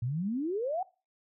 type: exponential sweep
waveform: sine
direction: up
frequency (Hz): 112.8 to 777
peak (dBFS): -29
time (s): 0.02-0.83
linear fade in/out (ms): 5
effects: noise-tail reverb RT60 0.3 s tail -20 dB re dry